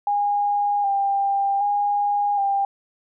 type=tone with vibrato; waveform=sine; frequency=806 Hz; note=G5; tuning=48 cents sharp; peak=-18 dBFS; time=0.07-2.65 s; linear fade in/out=2 ms; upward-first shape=square; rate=0.65 Hz; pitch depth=25 cents each way; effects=none